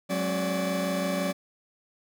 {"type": "tone cluster", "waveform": "40% pulse", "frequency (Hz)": [185, 210.7, 270.9, 579], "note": ["F#3", "G#3", "C#4", "D5"], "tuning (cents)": [0, 25, -40, -25], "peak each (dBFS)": [-29, -37, -33, -29], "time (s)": [0.09, 1.33], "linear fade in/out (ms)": 20, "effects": []}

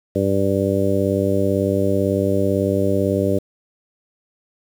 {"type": "harmonic tone", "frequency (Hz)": 98, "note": "G2", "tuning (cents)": 0, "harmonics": [1, 2, 3, 4, 5, 6], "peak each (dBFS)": [-23, -23, -23, -23, -23, -23], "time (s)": [0.15, 3.39], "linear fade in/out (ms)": 10, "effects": ["7-bit"]}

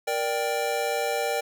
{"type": "chord", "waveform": "square", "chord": "G minor", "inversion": "first", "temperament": "just", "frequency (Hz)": [470.4, 588, 784], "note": ["Bb4", "D5", "G5"], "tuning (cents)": [16, 2, 0], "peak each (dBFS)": -30, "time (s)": [0.07, 1.41], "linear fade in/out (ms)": 10, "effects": []}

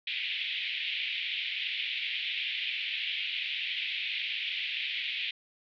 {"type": "band-pass noise", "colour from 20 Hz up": "pink", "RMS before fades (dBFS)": -34, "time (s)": [0.07, 5.31], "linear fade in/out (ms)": 5, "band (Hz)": [2200, 3600], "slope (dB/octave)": 48, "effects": []}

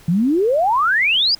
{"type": "exponential sweep", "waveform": "sine", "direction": "up", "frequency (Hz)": [158.5, 5100], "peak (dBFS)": -13, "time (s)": [0.08, 1.35], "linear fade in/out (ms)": 5, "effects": ["pink hiss -46 dBFS RMS until 1.39 s"]}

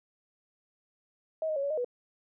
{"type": "tone with pitch steps", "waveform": "sine", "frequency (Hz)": [636, 621, 554, 565, 619, 490.4], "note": ["D#5", "D#5", "C#5", "C#5", "D#5", "B4"], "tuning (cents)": [38, -3, -1, 33, -9, -12], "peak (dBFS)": -28, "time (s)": [1.42, 1.846], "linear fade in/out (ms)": 2, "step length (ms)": 71, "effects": []}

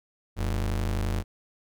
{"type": "ring-modulated tone", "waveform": "square", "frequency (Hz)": 66, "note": "C2", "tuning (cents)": 16, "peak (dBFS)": -23, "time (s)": [0.36, 1.24], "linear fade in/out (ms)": 50, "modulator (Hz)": 25.8, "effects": []}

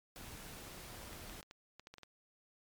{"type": "noise", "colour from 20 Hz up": "pink", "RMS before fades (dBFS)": -50, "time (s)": [0.16, 1.41], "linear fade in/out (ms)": 0}
{"type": "clicks", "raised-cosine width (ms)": 0.2, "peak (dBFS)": -34, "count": 9, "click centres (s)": [1.13, 1.297, 1.429, 1.511, 1.796, 1.871, 1.94, 1.983, 2.033]}
{"effects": ["MP3 96 kbps"]}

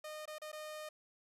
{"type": "tone with dropouts", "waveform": "sawtooth", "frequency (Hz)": 613, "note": "D#5", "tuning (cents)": -26, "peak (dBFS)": -40, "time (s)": [0.04, 0.89], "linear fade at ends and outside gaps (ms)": 5, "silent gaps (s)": [[0.256, 0.276], [0.384, 0.417], [0.518, 0.528]], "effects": ["resampled to 32000 Hz"]}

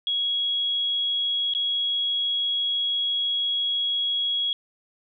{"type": "tone with dropouts", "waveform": "sine", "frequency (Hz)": 3322, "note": "G#7", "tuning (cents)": 0, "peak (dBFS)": -22, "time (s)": [0.07, 4.53], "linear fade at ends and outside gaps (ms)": 1, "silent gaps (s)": [1.537, 1.549], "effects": []}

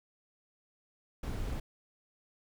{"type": "noise", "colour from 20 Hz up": "brown", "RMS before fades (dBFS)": -36, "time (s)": [1.23, 1.6], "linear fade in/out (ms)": 5, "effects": []}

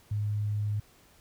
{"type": "tone", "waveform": "sine", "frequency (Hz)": 104.5, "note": "G#2", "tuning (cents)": 11, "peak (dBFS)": -27, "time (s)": [0.11, 0.8], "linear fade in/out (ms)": 5, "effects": ["pink hiss -60 dBFS RMS until 1.2 s"]}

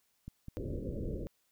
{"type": "click train", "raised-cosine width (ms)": 5, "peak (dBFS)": -31, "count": 4, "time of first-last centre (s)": [0.28, 0.891], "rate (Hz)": 4.91}
{"type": "low-pass noise", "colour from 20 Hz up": "pink", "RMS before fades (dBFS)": -38, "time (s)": [0.57, 1.27], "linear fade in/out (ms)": 0, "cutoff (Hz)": 570, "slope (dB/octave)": 96}
{"effects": ["white hiss -75 dBFS RMS until 1.51 s"]}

